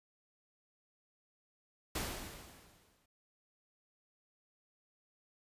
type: noise with exponential decay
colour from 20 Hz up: pink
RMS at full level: -36 dBFS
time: 1.95-3.06 s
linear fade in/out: 5 ms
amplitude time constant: 240 ms
effects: resampled to 32000 Hz